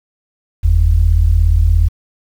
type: tone pair together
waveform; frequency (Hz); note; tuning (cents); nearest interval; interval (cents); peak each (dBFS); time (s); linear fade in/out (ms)
sine; 45 / 82; F#1 / E2; -47 / -9; minor seventh; 1038; -10; 0.63-1.89; 20
effects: tanh soft clip ceiling 0 dBFS + 7-bit